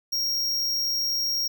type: tone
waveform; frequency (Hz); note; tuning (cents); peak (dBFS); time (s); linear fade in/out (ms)
square; 5588; F8; 0; -24; 0.12-1.48; 10
effects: none